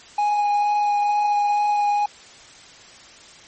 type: tone with vibrato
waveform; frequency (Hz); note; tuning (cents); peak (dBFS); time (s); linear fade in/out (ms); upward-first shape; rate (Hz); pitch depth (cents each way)
triangle; 827; G#5; -8; -15; 0.18-2.06; 5; sine; 2.2; 9
effects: white hiss -45 dBFS RMS until 3.47 s + MP3 32 kbps